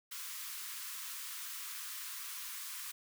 white high-pass noise, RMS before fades -44 dBFS, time 0.11-2.92 s, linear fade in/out 10 ms, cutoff 980 Hz, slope 96 dB/octave, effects none

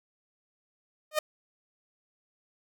sawtooth tone with exponential growth, 613 Hz, D#5, 26 cents flat, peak -17 dBFS, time 1.11-1.19 s, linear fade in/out 5 ms, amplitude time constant 17 ms, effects none

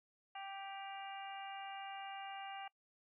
harmonic tone with a mistuned harmonic, 392 Hz, G4, in tune, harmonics 2 / 3 / 4 / 5 / 6 / 7, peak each -46 / -55 / -56 / -58 / -57 / -53 dBFS, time 0.35-2.68 s, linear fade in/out 5 ms, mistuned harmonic 7, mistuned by +43 cents, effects noise-tail reverb RT60 0.1 s tail -23 dB re dry

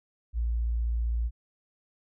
sine tone, 57.7 Hz, A#1, 17 cents flat, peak -25 dBFS, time 0.33-1.31 s, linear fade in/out 50 ms, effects none

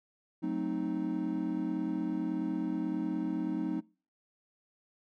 triangle chord, F# diminished seventh, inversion none, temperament equal with one note detuned, 183.61 / 220 / 261.6 / 311.1 Hz, F#3 / A3 / C4 / Eb4, -13 / 0 / 0 / 0 cents, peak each -35 / -37 / -35 / -32 dBFS, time 0.42-3.81 s, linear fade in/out 20 ms, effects noise-tail reverb RT60 0.4 s tail -25 dB re dry

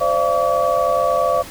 sine tone cluster, 520 / 589 / 682 / 1141 Hz, C5 / D5 / F5 / C#6, -11 / +5 / -41 / +50 cents, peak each -20 dBFS, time 0-1.43 s, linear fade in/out 20 ms, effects pink hiss -36 dBFS RMS until 1.5 s

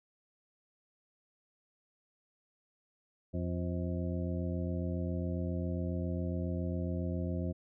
harmonic tone with a mistuned harmonic, 87.31 Hz, F2, in tune, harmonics 1 / 2 / 3 / 4 / 6 / 7, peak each -35 / -37 / -41 / -43 / -45 / -46 dBFS, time 3.33-7.53 s, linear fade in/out 20 ms, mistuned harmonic 7, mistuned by +64 cents, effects none

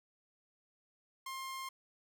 sawtooth tone, 1061 Hz, C6, 24 cents sharp, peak -37 dBFS, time 1.26-1.69 s, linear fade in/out 5 ms, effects none

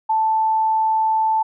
sine tone, 880 Hz, A5, in tune, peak -15 dBFS, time 0.09-1.43 s, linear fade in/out 10 ms, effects none

